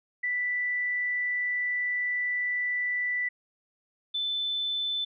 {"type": "tone pair in turn", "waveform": "sine", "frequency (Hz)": [1975.5, 3520], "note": ["B6", "A7"], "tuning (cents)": [0, 0], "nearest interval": "minor seventh", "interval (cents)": 1000, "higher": "second", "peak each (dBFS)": [-26, -27], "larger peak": "first", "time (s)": [[0.23, 3.29], [4.14, 5.05]], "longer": "first", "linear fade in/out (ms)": 10, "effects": []}